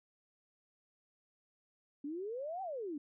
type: exponential two-way sweep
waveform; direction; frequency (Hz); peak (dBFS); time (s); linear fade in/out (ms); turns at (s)
sine; up then down; 276.3 to 790 to 276.3; -38; 2.04-2.98; 5; 2.62
effects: none